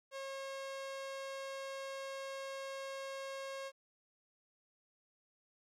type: tone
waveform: sawtooth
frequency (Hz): 542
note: C#5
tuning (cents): -39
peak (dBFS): -38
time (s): 0.11-3.72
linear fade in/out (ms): 50
effects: low-pass 8000 Hz 12 dB/octave + 13-bit